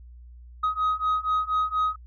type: beating tone pair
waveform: sine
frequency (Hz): 1257 / 1261.2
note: D#6 / D#6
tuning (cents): +17 / +23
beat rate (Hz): 4.2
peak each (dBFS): -24 / -23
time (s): 0.63-1.96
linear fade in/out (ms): 10
effects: tanh soft clip ceiling -19 dBFS + added 60 Hz sine -43 dBFS peak until 2.06 s